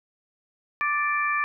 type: harmonic tone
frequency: 587.3 Hz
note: D5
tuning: in tune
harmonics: 2 / 3 / 4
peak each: -25 / -27 / -28 dBFS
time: 0.81-1.44 s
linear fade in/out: 0 ms
effects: none